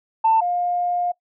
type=tone pair in turn; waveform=sine; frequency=892 / 708 Hz; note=A5 / F5; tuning=+23 / +23 cents; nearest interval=major third; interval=400 cents; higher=first; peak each=-12 / -19 dBFS; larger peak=first; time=0.24-0.41 / 0.41-1.12 s; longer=second; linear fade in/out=10 ms; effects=noise-tail reverb RT60 0.1 s tail -21 dB re dry + tanh soft clip ceiling -8 dBFS